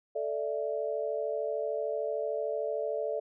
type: chord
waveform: sine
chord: A suspended fourth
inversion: none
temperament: just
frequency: 440 / 586.7 / 660 Hz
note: A4 / D5 / E5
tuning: 0 / -2 / +2 cents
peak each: -34 / -33 / -36 dBFS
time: 0.15-3.2 s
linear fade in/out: 10 ms
effects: none